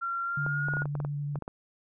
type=tone with pitch glide; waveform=sine; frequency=1373 to 1442.1 Hz; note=F6 to F#6; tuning=-30 to -45 cents; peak=-29 dBFS; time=0.01-0.84 s; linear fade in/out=20 ms; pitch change=+85 cents; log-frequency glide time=0.23-0.68 s
type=tone with vibrato; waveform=sine; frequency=144.6 Hz; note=D3; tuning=27 cents flat; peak=-30 dBFS; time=0.37-1.39 s; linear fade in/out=5 ms; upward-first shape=triangle; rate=11 Hz; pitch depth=15 cents each way
type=clicks; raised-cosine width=1 ms; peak=-23 dBFS; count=12; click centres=0.464 / 0.685 / 0.737 / 0.769 / 0.82 / 0.856 / 0.953 / 1.002 / 1.049 / 1.357 / 1.423 / 1.479 s
effects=none